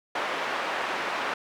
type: band-pass noise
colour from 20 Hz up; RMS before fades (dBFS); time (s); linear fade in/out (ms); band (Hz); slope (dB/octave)
pink; -30; 0.15-1.34; 5; 630 to 2200; 12
effects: none